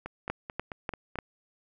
two click trains, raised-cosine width 0.5 ms, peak -16 / -22 dBFS, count 4 / 6, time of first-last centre 0.3-1.188 / 0.06-1.156 s, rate 3.38 / 4.56 Hz, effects none

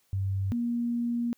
sine tone pair in turn, 97 / 237.3 Hz, G2 / A#3, -18 / +31 cents, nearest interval octave + minor third, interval 1549 cents, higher second, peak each -26 dBFS, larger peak neither, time 0.13-0.52 / 0.52-1.33 s, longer second, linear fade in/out 0 ms, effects white hiss -69 dBFS RMS until 1.37 s

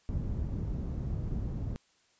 white low-pass noise, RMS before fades -34 dBFS, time 0.09-1.76 s, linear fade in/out 0 ms, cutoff 120 Hz, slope 12 dB/octave, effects white hiss -68 dBFS RMS until 2.19 s + resampled to 16000 Hz

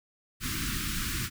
pink band-stop noise, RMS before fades -32 dBFS, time 0.4-1.3 s, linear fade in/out 50 ms, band 330 to 1200 Hz, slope 48 dB/octave, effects none

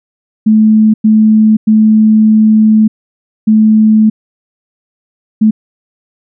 sine tone bursts at uneven times, 216.9 Hz, A3, 25 cents flat, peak -3 dBFS, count 5, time 0.46-0.94 / 1.04-1.57 / 1.67-2.88 / 3.47-4.1 / 5.41-5.51 s, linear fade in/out 10 ms, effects none

